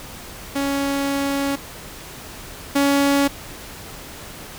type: tone pair in turn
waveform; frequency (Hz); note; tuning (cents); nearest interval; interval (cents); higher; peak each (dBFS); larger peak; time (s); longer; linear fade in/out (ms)
sawtooth; 278.4 / 280.5; C#4 / C#4; +8 / +21; unison; 13; second; -16 / -11; second; 0.55-1.56 / 2.75-3.28; first; 10
effects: pink hiss -37 dBFS RMS until 4.58 s